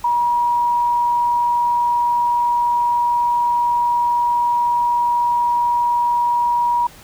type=tone; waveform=sine; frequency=958 Hz; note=A#5; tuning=47 cents sharp; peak=-14 dBFS; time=0.04-6.87 s; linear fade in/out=5 ms; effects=pink hiss -43 dBFS RMS until 7.03 s

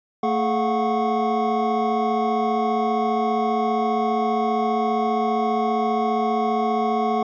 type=tone cluster; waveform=triangle; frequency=224.2 / 425.2 / 700 / 735 / 1102 Hz; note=A3 / G#4 / F5 / F#5 / C#6; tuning=+33 / +41 / +4 / -12 / -11 cents; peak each=-23 / -23 / -28 / -21 / -26 dBFS; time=0.23-7.23 s; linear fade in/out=5 ms; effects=resampled to 16000 Hz

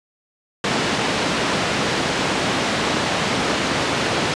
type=band-pass noise; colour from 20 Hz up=pink; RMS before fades=-21 dBFS; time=0.64-4.34 s; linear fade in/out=2 ms; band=170 to 4700 Hz; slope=12 dB/octave; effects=resampled to 22050 Hz

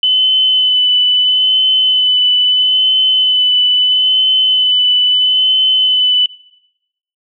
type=tone with vibrato; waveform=sine; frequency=3016 Hz; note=F#7; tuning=32 cents sharp; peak=-8 dBFS; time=0.03-6.26 s; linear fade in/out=2 ms; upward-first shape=sine; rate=0.76 Hz; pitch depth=17 cents each way; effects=noise-tail reverb RT60 0.9 s tail -22 dB re dry

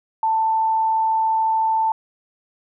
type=tone; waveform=sine; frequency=887 Hz; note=A5; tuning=14 cents sharp; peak=-16 dBFS; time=0.23-1.92 s; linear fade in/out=2 ms; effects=none

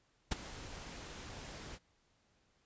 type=noise with ADSR envelope; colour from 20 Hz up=pink; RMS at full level=-32 dBFS; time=0.31-1.79 s; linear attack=9 ms; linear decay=19 ms; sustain=-16 dB; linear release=51 ms; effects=pink hiss -74 dBFS RMS until 2.65 s + resampled to 16000 Hz

